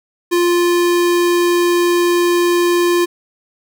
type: tone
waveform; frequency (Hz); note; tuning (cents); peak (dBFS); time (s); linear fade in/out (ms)
square; 349.2; F4; 0; -12; 0.31-3.06; 20
effects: none